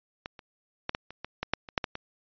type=clicks; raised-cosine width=0.3 ms; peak=-19 / -29 / -13 / -14 / -26 / -20 / -14 / -8 / -26 / -8 / -13 / -19 dBFS; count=12; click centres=0.259 / 0.392 / 0.894 / 0.949 / 1.106 / 1.246 / 1.43 / 1.536 / 1.688 / 1.778 / 1.842 / 1.954 s; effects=resampled to 11025 Hz